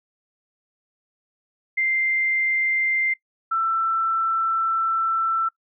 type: tone pair in turn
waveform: sine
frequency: 2091 / 1335.1 Hz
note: C7 / E6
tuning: -2 / +22 cents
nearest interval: minor sixth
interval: 776 cents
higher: first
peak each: -19 dBFS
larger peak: neither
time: 1.77-3.14 / 3.51-5.49 s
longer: second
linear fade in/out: 10 ms
effects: noise-tail reverb RT60 0.1 s tail -20 dB re dry